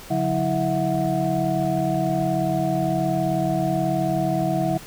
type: tone cluster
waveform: sine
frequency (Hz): 142.8 / 181.6 / 324.7 / 652 / 730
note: D3 / F#3 / E4 / E5 / F#5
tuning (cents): -48 / -32 / -26 / -19 / -24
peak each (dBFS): -26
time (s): 0.1-4.78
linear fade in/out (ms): 10
effects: pink hiss -41 dBFS RMS until 4.86 s